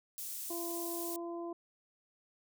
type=high-pass noise; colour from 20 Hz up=pink; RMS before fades=-42 dBFS; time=0.18-1.16 s; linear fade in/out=0 ms; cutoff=9500 Hz; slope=12 dB/octave
type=harmonic tone; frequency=340.9 Hz; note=F4; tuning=42 cents flat; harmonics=1 / 2 / 3; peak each=-39 / -45 / -49 dBFS; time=0.5-1.53 s; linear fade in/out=5 ms
effects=none